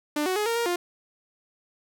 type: tone with pitch steps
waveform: sawtooth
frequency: 297.7 / 371.6 / 420.2 / 462.8 / 469.4 / 351.9 Hz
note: D4 / F#4 / G#4 / A#4 / A#4 / F4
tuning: +24 / +7 / +20 / -13 / +12 / +13 cents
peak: -20 dBFS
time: 0.16-0.76 s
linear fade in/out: 5 ms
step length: 100 ms
effects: none